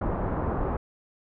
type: low-pass noise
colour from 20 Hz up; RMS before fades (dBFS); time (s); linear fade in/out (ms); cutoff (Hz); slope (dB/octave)
pink; -28; 0.01-0.77; 5; 1200; 24
effects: none